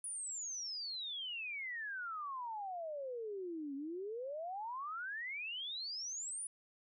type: exponential two-way sweep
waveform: sine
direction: down then up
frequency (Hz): 9956 to 270.2 to 9956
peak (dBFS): -40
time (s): 0.04-6.47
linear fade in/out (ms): 2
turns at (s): 3.75
effects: none